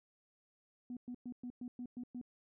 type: tone bursts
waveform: sine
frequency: 245.9 Hz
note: B3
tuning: 7 cents flat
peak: -40 dBFS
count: 8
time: 0.9-2.214 s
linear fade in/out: 2 ms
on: 68 ms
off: 110 ms
effects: tanh soft clip ceiling -37 dBFS